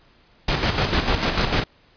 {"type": "noise with tremolo", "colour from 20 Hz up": "pink", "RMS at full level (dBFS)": -19, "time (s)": [0.48, 1.64], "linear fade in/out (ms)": 5, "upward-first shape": "square", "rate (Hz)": 6.7, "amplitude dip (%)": 50, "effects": ["pink hiss -56 dBFS RMS until 1.96 s", "resampled to 11025 Hz"]}